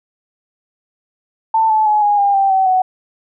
sine tone with pitch steps, 890 / 867.7 / 845.9 / 824.7 / 804 / 783.8 / 764.1 / 744.9 Hz, A5 / A5 / G#5 / G#5 / G5 / G5 / G5 / F#5, +20 / -24 / +32 / -12 / +44 / 0 / -44 / +11 cents, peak -10 dBFS, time 1.54-2.82 s, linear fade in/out 5 ms, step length 160 ms, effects none

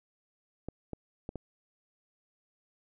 clicks, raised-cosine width 2 ms, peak -24 dBFS, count 4, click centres 0.686 / 0.933 / 1.291 / 1.357 s, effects none

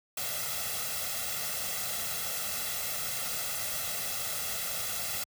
white noise with comb filter, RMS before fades -34 dBFS, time 0.17-5.24 s, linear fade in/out 5 ms, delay 1.5 ms, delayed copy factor +0.8, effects high-pass 60 Hz 12 dB/octave

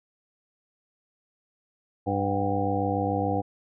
harmonic tone with a mistuned harmonic, 99 Hz, G2, 18 cents sharp, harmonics 1 / 2 / 3 / 4 / 5 / 6 / 7 / 8, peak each -30 / -33 / -30 / -40 / -30 / -41 / -31 / -31 dBFS, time 2.06-3.42 s, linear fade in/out 20 ms, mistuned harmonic 7, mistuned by +78 cents, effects none

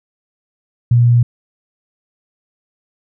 sine tone, 119.9 Hz, A#2, 49 cents sharp, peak -7 dBFS, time 0.91-1.23 s, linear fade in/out 5 ms, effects none

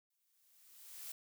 blue noise with exponential growth, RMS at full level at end -45 dBFS, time 0.1-1.12 s, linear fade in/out 5 ms, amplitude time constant 220 ms, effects none

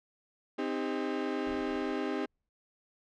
35% pulse chord, C minor, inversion none, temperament equal with one note detuned, 261.6 / 311.1 / 400.5 Hz, C4 / Eb4 / G4, 0 / 0 / +37 cents, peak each -34 dBFS, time 0.58-2.26 s, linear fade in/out 10 ms
brown noise with exponential decay, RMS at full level -46 dBFS, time 1.47-2.49 s, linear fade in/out 0 ms, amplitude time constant 220 ms
effects low-pass 3000 Hz 12 dB/octave

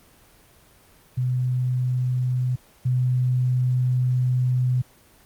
sine tone pair in turn, 126.2 / 126.2 Hz, B2 / B2, +38 / +38 cents, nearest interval unison, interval 0 cents, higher neither, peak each -20 / -18 dBFS, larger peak second, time 1.17-2.56 / 2.85-4.82 s, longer second, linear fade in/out 10 ms, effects pink hiss -54 dBFS RMS until 5.25 s + Opus 24 kbps

